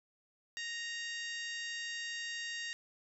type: harmonic tone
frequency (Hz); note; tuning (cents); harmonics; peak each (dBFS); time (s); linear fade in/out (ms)
932.3; A#5; 0; 2 / 3 / 4 / 5 / 6 / 7 / 8; -41 / -45 / -47 / -49 / -51 / -52 / -53; 0.57-2.73; 0
effects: none